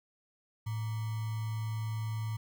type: tone with sample-and-hold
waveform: sine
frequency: 110 Hz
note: A2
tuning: in tune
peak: -32 dBFS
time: 0.66-2.37 s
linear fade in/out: 10 ms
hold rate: 1050 Hz
effects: none